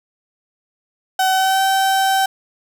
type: tone with pitch glide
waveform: 35% pulse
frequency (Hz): 757 to 772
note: F#5 to G5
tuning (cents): +39 to -27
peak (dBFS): -12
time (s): 1.19-2.26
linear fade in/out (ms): 5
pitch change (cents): +34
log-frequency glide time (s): 1.32-1.62
effects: none